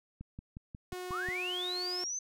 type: click train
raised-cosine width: 5 ms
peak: -31 dBFS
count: 7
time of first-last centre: 0.21-1.287 s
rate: 5.57 Hz
type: tone with pitch glide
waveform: sawtooth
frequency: 363.6 to 360.7 Hz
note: F#4 to F#4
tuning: -30 to -44 cents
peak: -35 dBFS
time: 0.92-2.04 s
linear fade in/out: 2 ms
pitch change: -14 cents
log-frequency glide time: 1.28-1.55 s
type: linear sweep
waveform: sine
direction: up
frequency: 1047 to 6250 Hz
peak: -34 dBFS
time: 1.11-2.19 s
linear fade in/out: 5 ms
effects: none